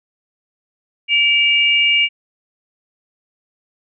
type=tone pair together; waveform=sine; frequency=2314 / 2829 Hz; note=D7 / F7; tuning=-26 / +22 cents; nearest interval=minor third; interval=348 cents; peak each=-14 dBFS; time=1.08-2.09 s; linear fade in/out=50 ms; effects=none